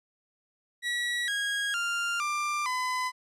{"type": "tone with pitch steps", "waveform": "30% pulse", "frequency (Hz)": [1929, 1640.9, 1395.9, 1187.4, 1010.1], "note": ["B6", "G#6", "F6", "D6", "B5"], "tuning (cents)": [-41, -21, -1, 19, 39], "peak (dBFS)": -25, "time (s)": [0.82, 3.12], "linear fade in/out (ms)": 50, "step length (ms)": 460, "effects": ["low-pass 9000 Hz 12 dB/octave"]}